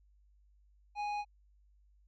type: tone with tanh clipping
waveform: sine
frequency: 828 Hz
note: G#5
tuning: 5 cents flat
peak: -36 dBFS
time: 0.95-1.25 s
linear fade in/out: 50 ms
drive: 15 dB
effects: added 50 Hz sine -63 dBFS peak until 2.07 s + low-pass 4000 Hz 12 dB/octave